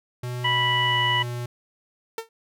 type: tone with pitch glide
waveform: square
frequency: 123.47 to 121.21 Hz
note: B2 to B2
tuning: 0 to -32 cents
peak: -29 dBFS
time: 0.23-1.46 s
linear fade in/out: 5 ms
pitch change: -32 cents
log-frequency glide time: 0.87-0.96 s
type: harmonic tone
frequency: 983 Hz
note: B5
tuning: 8 cents flat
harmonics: 1 / 2 / 3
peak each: -24 / -24 / -24 dBFS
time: 0.44-1.23 s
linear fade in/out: 10 ms
type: tone with exponential decay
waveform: sawtooth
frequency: 452.4 Hz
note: A4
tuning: 48 cents sharp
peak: -21 dBFS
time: 2.18-2.29 s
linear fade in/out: 2 ms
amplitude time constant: 23 ms
effects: none